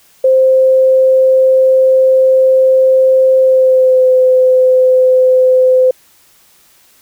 sine tone with pitch glide, 523 to 512.8 Hz, C5 to C5, -1 to -35 cents, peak -5 dBFS, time 0.24-5.91 s, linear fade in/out 5 ms, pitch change -34 cents, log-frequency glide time 3.39-4.08 s, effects white hiss -48 dBFS RMS until 7.01 s

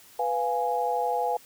sine chord, F diminished, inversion second, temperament equal, 493.9 / 698.5 / 830.6 Hz, Cb5 / F5 / Ab5, 0 / 0 / 0 cents, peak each -29 / -29 / -27 dBFS, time 0.19-1.37 s, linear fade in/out 5 ms, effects white hiss -53 dBFS RMS until 1.45 s

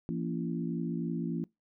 harmonic tone with a mistuned harmonic, 56.5 Hz, A1, 47 cents sharp, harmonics 3 / 4 / 5 / 6, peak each -34 / -36 / -38 / -40 dBFS, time 0.09-1.44 s, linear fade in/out 0 ms, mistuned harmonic 4, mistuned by +52 cents, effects noise-tail reverb RT60 0.2 s tail -24 dB re dry

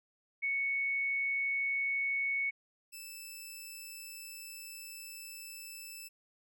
sine / 10% pulse tone pair in turn, 2217 / 2636 Hz, C#7 / E7, 0 / -1 cents, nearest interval minor third, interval 299 cents, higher second, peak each -30 / -36 dBFS, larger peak first, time 0.42-2.51 / 2.92-6.09 s, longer second, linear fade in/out 20 ms, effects none

